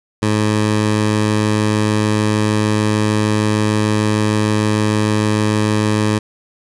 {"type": "tone", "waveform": "15% pulse", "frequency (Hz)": 106.6, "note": "G#2", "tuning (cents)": 46, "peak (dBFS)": -7, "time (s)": [0.22, 6.19], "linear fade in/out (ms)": 10, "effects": ["resampled to 24000 Hz", "8-bit"]}